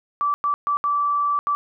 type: tone bursts at uneven times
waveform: sine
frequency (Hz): 1160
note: D6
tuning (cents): -22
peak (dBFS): -18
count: 5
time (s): 0.21-0.34 / 0.44-0.54 / 0.67-0.77 / 0.84-1.39 / 1.47-1.55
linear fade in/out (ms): 0
effects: none